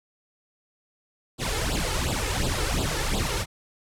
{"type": "noise with flanger", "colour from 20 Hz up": "pink", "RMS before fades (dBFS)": -26, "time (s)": [1.38, 3.46], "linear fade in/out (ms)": 50, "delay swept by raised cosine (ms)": [0.24, 2.34], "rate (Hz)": 2.8, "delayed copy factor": 0.9, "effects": ["low-pass 10000 Hz 12 dB/octave"]}